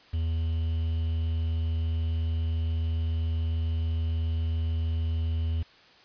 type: tone with quantisation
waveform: triangle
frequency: 81.5 Hz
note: E2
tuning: 19 cents flat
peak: -23 dBFS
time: 0.13-5.63 s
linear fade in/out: 10 ms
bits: 8
effects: white hiss -55 dBFS RMS until 6.04 s + resampled to 11025 Hz